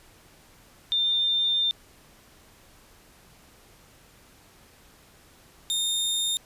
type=tone pair in turn; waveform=sine / sawtooth; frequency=3603 / 3655 Hz; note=A7 / A#7; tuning=+40 / -35 cents; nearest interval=unison; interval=25 cents; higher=second; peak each=-21 dBFS; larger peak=neither; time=0.92-1.71 / 5.7-6.37 s; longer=first; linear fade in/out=0 ms; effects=pink hiss -55 dBFS RMS until 6.45 s + resampled to 32000 Hz